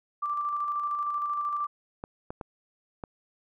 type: tone with tremolo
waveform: sine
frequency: 1174.7 Hz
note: D6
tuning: in tune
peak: -26 dBFS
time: 0.22-1.67 s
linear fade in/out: 10 ms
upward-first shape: square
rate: 13 Hz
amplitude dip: 30%
type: clicks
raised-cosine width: 1 ms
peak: -22 dBFS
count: 4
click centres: 2.039 / 2.305 / 2.412 / 3.038 s
effects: none